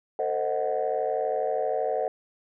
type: chord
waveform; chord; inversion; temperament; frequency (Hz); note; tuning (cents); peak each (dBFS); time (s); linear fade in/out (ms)
sine; A diminished seventh; none; equal with one note detuned; 450.8 / 523.3 / 622.3 / 740; A4 / C5 / Eb5 / Gb5; +42 / 0 / 0 / 0; -29; 0.19-2.08; 2
effects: tanh soft clip ceiling -17 dBFS